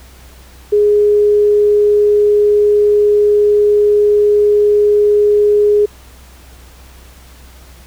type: tone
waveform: sine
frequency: 415.3 Hz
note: G#4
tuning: in tune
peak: -7 dBFS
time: 0.72-5.86 s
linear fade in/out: 10 ms
effects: added 63 Hz sine -38 dBFS peak until 7.86 s + pink hiss -43 dBFS RMS until 7.86 s